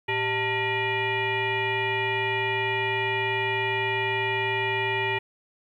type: tone with frequency modulation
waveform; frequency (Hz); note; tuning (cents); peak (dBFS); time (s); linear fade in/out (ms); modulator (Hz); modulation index
sine; 1396.9; F6; 0; -23; 0.08-5.19; 10; 503; 2.6
effects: 10-bit